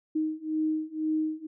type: beating tone pair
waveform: sine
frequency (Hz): 311.1 / 313.1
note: D#4 / D#4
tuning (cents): 0 / +11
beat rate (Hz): 2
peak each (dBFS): -30 / -29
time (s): 0.15-1.47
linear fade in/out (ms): 10
effects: none